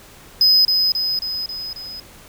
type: tone with echo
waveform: triangle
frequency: 5040 Hz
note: D#8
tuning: 21 cents sharp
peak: -9 dBFS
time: 0.41-0.65 s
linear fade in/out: 2 ms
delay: 270 ms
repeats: 5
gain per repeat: -4 dB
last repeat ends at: 2 s
effects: pink hiss -44 dBFS RMS until 2.28 s